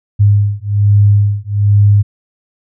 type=beating tone pair; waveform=sine; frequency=101.8 / 103 Hz; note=G#2 / G#2; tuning=-34 / -14 cents; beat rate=1.2 Hz; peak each=-10 dBFS; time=0.19-2.03 s; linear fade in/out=20 ms; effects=none